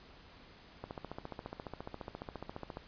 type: click train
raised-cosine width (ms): 1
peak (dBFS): -27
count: 29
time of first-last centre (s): 0.84-2.771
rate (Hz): 14.5
effects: pink hiss -57 dBFS RMS until 2.87 s + resampled to 11025 Hz